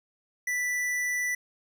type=tone with tanh clipping; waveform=sine; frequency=1975.5 Hz; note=B6; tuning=in tune; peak=-28 dBFS; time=0.47-1.35 s; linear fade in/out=5 ms; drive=17 dB; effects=none